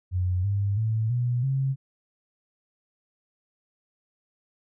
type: tone with pitch steps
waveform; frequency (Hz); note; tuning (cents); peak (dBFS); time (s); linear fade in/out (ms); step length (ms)
sine; 90.9 / 100.28 / 110.63 / 122.04 / 134.63; F#2 / G2 / A2 / B2 / C3; -30 / +40 / +10 / -20 / +50; -22; 0.11-1.76; 50; 330
effects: none